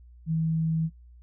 sine tone, 161.1 Hz, E3, 39 cents flat, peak -23 dBFS, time 0.26-0.9 s, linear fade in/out 50 ms, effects noise-tail reverb RT60 0.1 s tail -17 dB re dry + added 60 Hz sine -48 dBFS peak until 1.22 s

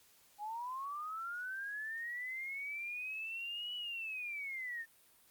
sine linear two-way sweep, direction up then down, 810 to 2960 to 1790 Hz, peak -39 dBFS, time 0.38-4.86 s, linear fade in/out 50 ms, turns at 3.75 s, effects white hiss -66 dBFS RMS until 5.3 s + Opus 48 kbps

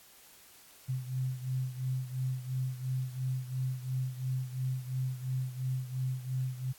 sine beating tone pair, 128.5 / 131.4 Hz, C3 / C3, -31 / +8 cents, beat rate 2.9 Hz, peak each -33 / -37 dBFS, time 0.88-6.73 s, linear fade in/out 20 ms, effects white hiss -57 dBFS RMS until 6.78 s + AAC 64 kbps

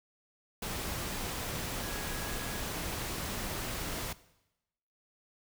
sine tone in noise, 1661.2 Hz, G#6, in tune, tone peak -46 dBFS, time 1.82-2.62 s, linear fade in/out 5 ms, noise pink, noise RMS -37 dBFS, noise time 0.62-4.13 s, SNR -12 dB, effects noise-tail reverb RT60 0.9 s tail -18 dB re dry

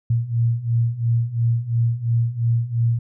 sine beating tone pair, 115.2 / 118.1 Hz, A#2 / A#2, -20 / +23 cents, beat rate 2.9 Hz, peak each -22 / -19 dBFS, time 0.1-2.99 s, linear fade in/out 5 ms, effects none

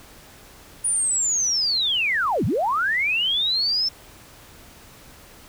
sine linear two-way sweep, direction down then up, 9660 to 82.41 to 5360 Hz, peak -19 dBFS, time 0.84-3.89 s, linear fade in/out 10 ms, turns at 2.45 s, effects pink hiss -47 dBFS RMS until 5.48 s

